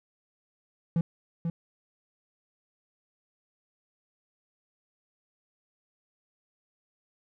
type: tone with echo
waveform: triangle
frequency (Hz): 167.3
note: E3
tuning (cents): +26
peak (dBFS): -20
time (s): 0.96-1.01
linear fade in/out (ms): 2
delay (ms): 490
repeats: 1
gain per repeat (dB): -5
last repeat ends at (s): 1.5
effects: none